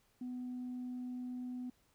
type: tone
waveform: sine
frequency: 249.5 Hz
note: B3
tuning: 18 cents sharp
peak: -38 dBFS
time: 0.21-1.7 s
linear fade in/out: 5 ms
effects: tanh soft clip ceiling -37 dBFS + pink hiss -73 dBFS RMS until 1.94 s